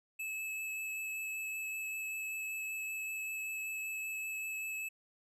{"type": "tone with vibrato", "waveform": "square", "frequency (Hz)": 2601, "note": "E7", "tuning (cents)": -24, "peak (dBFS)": -38, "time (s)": [0.19, 4.89], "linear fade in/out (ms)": 10, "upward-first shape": "sine", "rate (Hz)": 5.2, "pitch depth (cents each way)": 9, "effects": []}